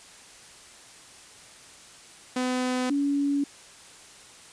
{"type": "tone pair in turn", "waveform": ["sawtooth", "sine"], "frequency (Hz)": [252.8, 283.2], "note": ["B3", "C#4"], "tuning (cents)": [41, 37], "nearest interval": "major second", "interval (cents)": 196, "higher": "second", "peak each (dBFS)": [-21, -22], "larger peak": "first", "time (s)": [[2.36, 2.9], [2.9, 3.44]], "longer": "neither", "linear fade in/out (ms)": 5, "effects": ["white hiss -49 dBFS RMS until 4.52 s", "resampled to 22050 Hz"]}